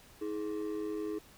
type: ring-modulated tone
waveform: triangle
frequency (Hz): 370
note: F#4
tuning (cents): 0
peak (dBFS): -29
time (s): 0.21-1.19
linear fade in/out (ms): 10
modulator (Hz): 50.1
effects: pink hiss -58 dBFS RMS until 1.37 s